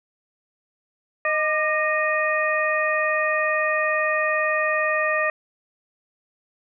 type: harmonic tone with a mistuned harmonic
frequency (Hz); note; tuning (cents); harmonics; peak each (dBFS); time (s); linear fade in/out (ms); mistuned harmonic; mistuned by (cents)
620; D#5; -6; 1 / 2 / 3 / 4; -24 / -26 / -23 / -28; 1.25-5.3; 2; 2; -60
effects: none